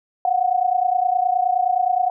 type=tone pair together; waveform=sine; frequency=717.4 / 747 Hz; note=F5 / F#5; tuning=+46 / +16 cents; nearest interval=minor second; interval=70 cents; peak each=-19 dBFS; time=0.25-2.1 s; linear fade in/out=2 ms; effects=none